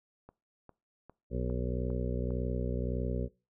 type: click train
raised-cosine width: 1 ms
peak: -36 dBFS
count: 6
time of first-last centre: 0.29-2.306 s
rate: 2.48 Hz
type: harmonic tone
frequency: 61.74 Hz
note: B1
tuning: in tune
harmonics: 1 / 2 / 3 / 4 / 6 / 7 / 8 / 9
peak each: -34 / -37 / -39 / -40 / -42 / -42 / -43 / -44 dBFS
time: 1.3-3.29 s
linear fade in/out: 50 ms
effects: noise-tail reverb RT60 0.3 s tail -22 dB re dry